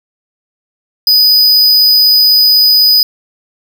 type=tone; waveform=square; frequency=4978 Hz; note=D#8; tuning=in tune; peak=-5 dBFS; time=1.07-3.03 s; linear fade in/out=2 ms; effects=none